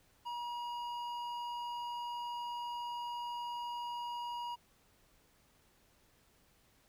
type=tone with hard clipping; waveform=sine; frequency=957 Hz; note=A#5; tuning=45 cents sharp; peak=-40 dBFS; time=0.25-4.56 s; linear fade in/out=20 ms; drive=9 dB; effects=pink hiss -69 dBFS RMS until 6.88 s